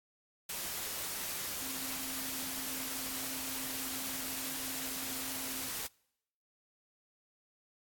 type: tone in noise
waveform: sine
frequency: 263.6 Hz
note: C4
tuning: 13 cents sharp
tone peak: -48 dBFS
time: 1.62-5.68 s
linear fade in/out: 5 ms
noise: white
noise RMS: -39 dBFS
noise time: 0.49-5.87 s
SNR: -12 dB
effects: noise-tail reverb RT60 0.8 s tail -26 dB re dry + AAC 64 kbps